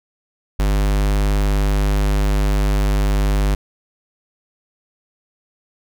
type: tone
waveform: square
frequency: 50.2 Hz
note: G1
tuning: 42 cents sharp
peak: -15 dBFS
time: 0.59-3.55 s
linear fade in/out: 5 ms
effects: none